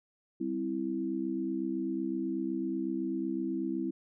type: chord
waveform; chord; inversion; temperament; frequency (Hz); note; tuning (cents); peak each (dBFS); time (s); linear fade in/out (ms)
sine; C major; second; equal; 196 / 261.6 / 329.6; G3 / C4 / E4; 0 / 0 / 0; -38 / -35 / -33; 0.4-3.91; 10
effects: none